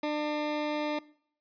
20% pulse tone, 299.4 Hz, D4, 33 cents sharp, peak -24 dBFS, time 0.03-0.99 s, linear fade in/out 5 ms, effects noise-tail reverb RT60 0.6 s tail -21 dB re dry + resampled to 11025 Hz

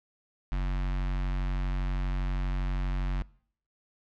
square tone with notch filter, 46.25 Hz, F#1, in tune, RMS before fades -29 dBFS, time 0.52-3.22 s, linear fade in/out 0 ms, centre 460 Hz, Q 0.91, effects noise-tail reverb RT60 0.6 s tail -23 dB re dry + low-pass 3000 Hz 12 dB/octave

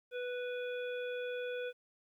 harmonic tone with a mistuned harmonic, 493.9 Hz, B4, in tune, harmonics 1 / 3 / 5 / 7, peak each -37 / -45 / -49 / -52 dBFS, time 0.11-1.73 s, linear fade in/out 50 ms, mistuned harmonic 7, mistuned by -19 cents, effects 12-bit

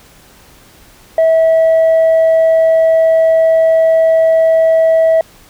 sine tone with tanh clipping, 649 Hz, E5, 27 cents flat, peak -7 dBFS, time 1.18-5.21 s, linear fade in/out 2 ms, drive 1 dB, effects pink hiss -43 dBFS RMS until 5.49 s

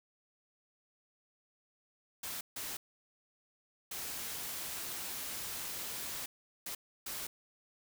white noise bursts at uneven times, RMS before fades -41 dBFS, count 5, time 2.23-2.41 / 2.56-2.77 / 3.91-6.26 / 6.66-6.75 / 7.06-7.27 s, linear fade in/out 5 ms, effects none

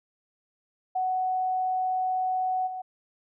sine tone with level steps, 744 Hz, F#5, 9 cents sharp, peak -24 / -32 dBFS, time 0.95-2.82 s, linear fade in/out 10 ms, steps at 2.66 s, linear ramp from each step 20 ms, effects none

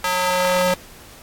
square tone with high-pass filter sweep, 181.7 Hz, F#3, 31 cents flat, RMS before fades -19 dBFS, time 0.04-0.74 s, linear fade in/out 2 ms, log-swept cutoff 1000 to 390 Hz, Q 1.3, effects pink hiss -43 dBFS RMS until 1.22 s + AAC 64 kbps

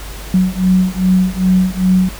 sine beating tone pair, 184.1 / 186.6 Hz, F#3 / F#3, -8 / +15 cents, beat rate 2.5 Hz, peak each -13 dBFS, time 0.34-2.09 s, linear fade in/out 2 ms, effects added 50 Hz sine -28 dBFS peak until 2.19 s + pink hiss -32 dBFS RMS until 2.19 s

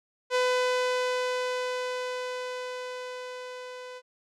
sawtooth tone with level ramp, 502 Hz, B4, 28 cents sharp, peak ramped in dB -18 to -36 dBFS, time 0.3-4.02 s, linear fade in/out 50 ms, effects low-pass 6000 Hz 12 dB/octave

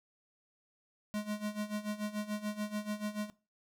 square tone with tremolo, 210 Hz, G#3, 19 cents sharp, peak -33 dBFS, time 1.14-3.3 s, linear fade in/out 0 ms, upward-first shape sine, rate 6.9 Hz, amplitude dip 80%, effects noise-tail reverb RT60 0.3 s tail -18 dB re dry

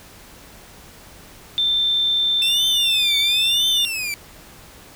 sine tone, 3565 Hz, A7, 22 cents sharp, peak -16 dBFS, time 1.58-3.85 s, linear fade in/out 0 ms
sawtooth tone with vibrato, 2637 Hz, E7, in tune, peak -20 dBFS, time 2.42-4.14 s, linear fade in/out 0 ms, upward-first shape triangle, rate 0.99 Hz, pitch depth 290 cents each way
effects pink hiss -44 dBFS RMS until 4.95 s

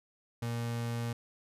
35% pulse tone, 117.6 Hz, A#2, 16 cents sharp, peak -31 dBFS, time 0.42-1.13 s, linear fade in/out 5 ms, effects resampled to 32000 Hz

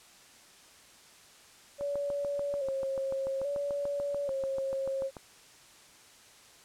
sine tone with vibrato, 554.4 Hz, C#5, in tune, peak -30 dBFS, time 1.78-5.11 s, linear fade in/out 50 ms, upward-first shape square, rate 0.6 Hz, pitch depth 48 cents each way
click train, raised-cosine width 1 ms, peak -28 dBFS, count 24, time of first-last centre 1.81-5.168 s, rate 6.85 Hz
effects white hiss -56 dBFS RMS until 6.64 s + low-pass 9000 Hz 12 dB/octave

